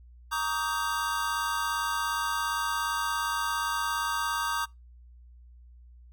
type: chord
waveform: square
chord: Eb major seventh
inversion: second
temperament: equal with one note detuned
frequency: 932.3 / 1147.2 / 1244.5 / 1568 Hz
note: Bb5 / D6 / Eb6 / G6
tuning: 0 / -41 / 0 / 0 cents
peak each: -34 dBFS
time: 0.31-4.66 s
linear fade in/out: 20 ms
effects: noise-tail reverb RT60 0.2 s tail -24 dB re dry + added 60 Hz sine -49 dBFS peak until 6.12 s